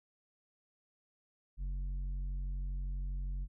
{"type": "tone with tanh clipping", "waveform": "triangle", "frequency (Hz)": 46.25, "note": "F#1", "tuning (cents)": 0, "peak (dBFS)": -36, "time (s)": [1.57, 3.48], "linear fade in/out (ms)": 50, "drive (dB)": 11, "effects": []}